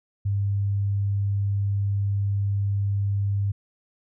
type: tone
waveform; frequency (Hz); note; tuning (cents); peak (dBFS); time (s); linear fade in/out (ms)
sine; 100; G2; +35; -21; 0.25-3.52; 10
effects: none